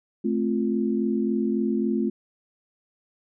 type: chord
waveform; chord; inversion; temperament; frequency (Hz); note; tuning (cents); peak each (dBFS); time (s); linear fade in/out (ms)
sine; F major; first; just; 218.3 / 261.9 / 349.2; A3 / C4 / F4; -13 / +2 / 0; -24 / -27 / -27; 0.24-2.1; 10
effects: none